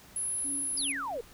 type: tone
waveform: sine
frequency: 10548 Hz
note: E9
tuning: in tune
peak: -30 dBFS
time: 0.16-0.92 s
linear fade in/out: 2 ms
type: tone with tremolo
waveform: sine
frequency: 277.5 Hz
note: C#4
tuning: 2 cents sharp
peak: -39 dBFS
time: 0.44-1.18 s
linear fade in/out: 10 ms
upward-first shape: sine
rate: 2.7 Hz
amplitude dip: 85%
type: exponential sweep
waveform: sine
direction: down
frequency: 5210 to 440 Hz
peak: -32 dBFS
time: 0.77-1.21 s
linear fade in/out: 5 ms
effects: pink hiss -54 dBFS RMS until 1.33 s